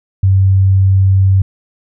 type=tone; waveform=sine; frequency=96 Hz; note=G2; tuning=36 cents flat; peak=-6 dBFS; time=0.23-1.42 s; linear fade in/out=5 ms; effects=none